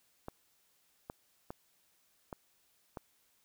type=clicks; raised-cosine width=1 ms; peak=-27 dBFS; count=5; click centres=0.284 / 1.099 / 1.505 / 2.328 / 2.972 s; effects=white hiss -72 dBFS RMS until 3.44 s